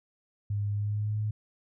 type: tone with pitch glide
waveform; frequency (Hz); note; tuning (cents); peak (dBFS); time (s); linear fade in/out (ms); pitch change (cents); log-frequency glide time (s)
sine; 102.5 to 106.67; G#2 to G#2; -22 to +47; -27; 0.5-1.31; 5; +69; 0.71-1.19
effects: none